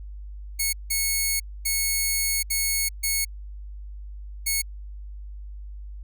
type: tone bursts at uneven times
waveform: 5% pulse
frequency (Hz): 2200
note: C#7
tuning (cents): -14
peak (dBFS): -12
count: 6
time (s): 0.59-0.73 / 0.9-1.4 / 1.65-2.43 / 2.5-2.89 / 3.03-3.25 / 4.46-4.62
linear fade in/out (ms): 10
effects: added 50 Hz sine -35 dBFS peak until 6.03 s